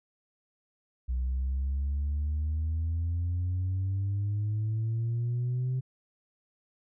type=exponential sweep; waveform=sine; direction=up; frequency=61.74 to 130 Hz; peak=-25 dBFS; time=1.08-5.81 s; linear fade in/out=20 ms; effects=tanh soft clip ceiling -25 dBFS